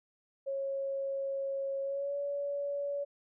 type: tone with pitch glide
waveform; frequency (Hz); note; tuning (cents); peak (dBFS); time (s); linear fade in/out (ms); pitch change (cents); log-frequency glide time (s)
sine; 547 to 568.3; C#5 to C#5; -23 to +43; -32; 0.46-3.05; 20; +66; 1.82-2.16
effects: none